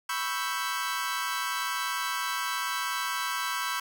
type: chord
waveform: sawtooth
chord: C# half-diminished seventh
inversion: third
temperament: equal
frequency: 987.8 / 1108.7 / 1318.5 / 1568 Hz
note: B5 / C#6 / E6 / G6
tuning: 0 / 0 / 0 / 0 cents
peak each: -31 dBFS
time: 0.09-3.8 s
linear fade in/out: 5 ms
effects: none